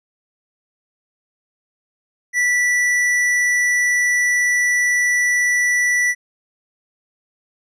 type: tone with hard clipping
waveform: sine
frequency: 1963 Hz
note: B6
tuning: 11 cents flat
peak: -16 dBFS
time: 2.33-6.15 s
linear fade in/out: 50 ms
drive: 9 dB
effects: none